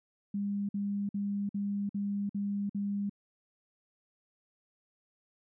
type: tone bursts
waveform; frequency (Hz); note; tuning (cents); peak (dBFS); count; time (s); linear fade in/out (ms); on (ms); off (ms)
sine; 201.7; G3; +50; -30; 7; 0.34-3.096; 5; 350; 51
effects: none